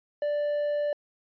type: tone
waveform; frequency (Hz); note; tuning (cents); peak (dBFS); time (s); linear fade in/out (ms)
triangle; 587.3; D5; 0; -23; 0.22-0.93; 2
effects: resampled to 11025 Hz